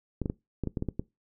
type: clicks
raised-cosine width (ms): 3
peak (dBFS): -17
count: 9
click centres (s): 0.217 / 0.258 / 0.299 / 0.637 / 0.673 / 0.772 / 0.824 / 0.887 / 0.995
effects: noise-tail reverb RT60 0.2 s tail -21 dB re dry